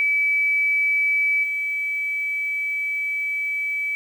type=tone with level steps; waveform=sine; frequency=2296 Hz; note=D7; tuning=40 cents flat; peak=-17 / -22 dBFS; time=0-3.95 s; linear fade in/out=0 ms; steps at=1.43 s; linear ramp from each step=10 ms; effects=8-bit